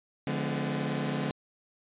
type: chord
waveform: sawtooth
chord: D diminished seventh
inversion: none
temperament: just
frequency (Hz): 146.83 / 176.2 / 211.4 / 253.7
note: D3 / F3 / Ab3 / Cb4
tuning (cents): 0 / +16 / +31 / +47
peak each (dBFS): -29 / -33 / -31 / -31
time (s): 0.27-1.31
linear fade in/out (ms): 2
effects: resampled to 8000 Hz